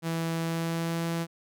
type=tone with pitch glide; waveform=sawtooth; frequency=164.81 to 167.11 Hz; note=E3 to E3; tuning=0 to +24 cents; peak=-24 dBFS; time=0.02-1.27 s; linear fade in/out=50 ms; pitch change=+24 cents; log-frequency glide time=0.41-1.06 s; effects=none